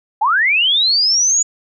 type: linear sweep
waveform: sine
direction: up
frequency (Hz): 784 to 6930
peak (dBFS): -11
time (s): 0.21-1.43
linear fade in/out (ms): 10
effects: none